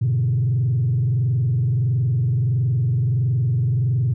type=tone with frequency modulation; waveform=sine; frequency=123.47 Hz; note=B2; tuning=in tune; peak=-15 dBFS; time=0.01-4.14 s; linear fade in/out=10 ms; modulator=21.5 Hz; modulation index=0.89; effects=tanh soft clip ceiling -13 dBFS